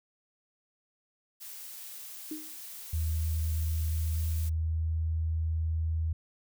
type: noise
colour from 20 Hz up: blue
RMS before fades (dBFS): -44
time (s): 1.4-4.5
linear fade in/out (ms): 20
type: tone with exponential decay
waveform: sine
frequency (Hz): 308.2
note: D#4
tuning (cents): -16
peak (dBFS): -32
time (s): 2.31-2.57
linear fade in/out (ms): 5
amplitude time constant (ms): 56
type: tone with pitch glide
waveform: sine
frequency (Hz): 79.7 to 80.49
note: D#2 to E2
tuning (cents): +42 to -41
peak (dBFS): -27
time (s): 2.93-6.13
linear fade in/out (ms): 5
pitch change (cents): +17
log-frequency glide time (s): 3.95-4.92
effects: none